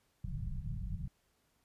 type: low-pass noise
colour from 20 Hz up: pink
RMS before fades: -39 dBFS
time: 0.24-1.08 s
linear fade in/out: 5 ms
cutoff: 190 Hz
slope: 96 dB/octave
effects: pink hiss -75 dBFS RMS until 1.64 s + resampled to 32000 Hz